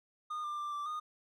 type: tone with pitch steps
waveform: triangle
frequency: 1223 / 1191 / 1183 / 1171 / 1227 Hz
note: D#6 / D6 / D6 / D6 / D#6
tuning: -30 / +24 / +12 / -5 / -25 cents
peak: -34 dBFS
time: 0.3-1 s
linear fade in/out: 10 ms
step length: 140 ms
effects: none